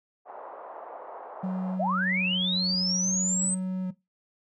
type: band-pass noise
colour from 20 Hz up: pink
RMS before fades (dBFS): -42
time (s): 0.25-1.79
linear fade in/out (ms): 50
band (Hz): 550 to 1000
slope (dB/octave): 24
type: tone with vibrato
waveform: triangle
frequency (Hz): 185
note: F#3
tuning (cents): 0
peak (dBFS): -25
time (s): 1.43-3.91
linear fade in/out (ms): 10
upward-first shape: square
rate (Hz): 0.62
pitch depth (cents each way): 10
type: linear sweep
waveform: sine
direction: up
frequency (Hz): 554.4 to 8300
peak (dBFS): -25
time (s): 1.79-3.55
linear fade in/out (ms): 10
effects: noise-tail reverb RT60 0.2 s tail -18 dB re dry